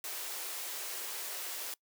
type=high-pass noise; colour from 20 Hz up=white; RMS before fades=-40 dBFS; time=0.04-1.74 s; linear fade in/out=2 ms; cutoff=330 Hz; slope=48 dB/octave; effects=noise-tail reverb RT60 0.1 s tail -23 dB re dry